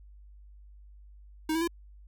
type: tone with pitch steps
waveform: square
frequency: 314.3 / 326.7 / 339.6 Hz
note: D#4 / E4 / F4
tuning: +18 / -15 / -48 cents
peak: -27 dBFS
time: 1.49-1.676 s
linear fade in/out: 5 ms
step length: 62 ms
effects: added 50 Hz sine -49 dBFS peak until 2.07 s